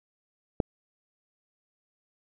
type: click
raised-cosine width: 2 ms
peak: -10 dBFS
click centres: 0.602 s
effects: none